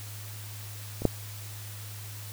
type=clicks; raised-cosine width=2 ms; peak=-22 / -7 dBFS; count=2; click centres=1.02 / 1.053 s; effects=added 104 Hz sine -40 dBFS peak until 2.32 s + white hiss -45 dBFS RMS until 2.32 s